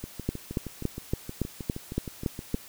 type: two click trains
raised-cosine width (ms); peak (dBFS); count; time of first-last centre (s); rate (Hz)
3; -13 / -22; 9 / 17; 0.29-2.544 / 0.04-2.548; 3.55 / 6.38
effects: white hiss -48 dBFS RMS until 2.68 s